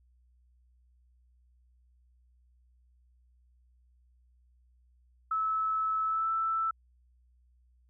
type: tone with pitch glide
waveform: sine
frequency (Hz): 1302 to 1324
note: E6 to E6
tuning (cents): -22 to +7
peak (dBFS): -27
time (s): 5.31-6.71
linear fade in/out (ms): 5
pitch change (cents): +29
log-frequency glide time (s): 6.05-6.3
effects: added 61 Hz sine -62 dBFS peak until 7.89 s